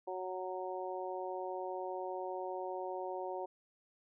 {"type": "harmonic tone", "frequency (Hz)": 185, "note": "F#3", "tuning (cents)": 0, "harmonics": [2, 3, 4, 5], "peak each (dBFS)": [-42, -43, -43, -45], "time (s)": [0.07, 3.46], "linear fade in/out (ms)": 10, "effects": []}